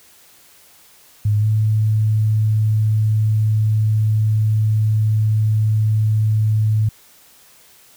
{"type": "tone with pitch glide", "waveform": "sine", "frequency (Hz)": [104.8, 108.18], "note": ["G#2", "A2"], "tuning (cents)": [16, -29], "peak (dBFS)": -13, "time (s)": [1.25, 6.89], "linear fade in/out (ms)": 5, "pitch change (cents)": 55, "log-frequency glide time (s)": [1.39, 1.46], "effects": ["white hiss -49 dBFS RMS until 7.96 s"]}